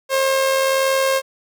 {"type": "tone with amplitude modulation", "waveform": "sawtooth", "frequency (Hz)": 535, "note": "C5", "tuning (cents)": 38, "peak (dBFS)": -10, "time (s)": [0.09, 1.22], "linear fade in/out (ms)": 50, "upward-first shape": "sine", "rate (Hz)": 81.4, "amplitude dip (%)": 35, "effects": []}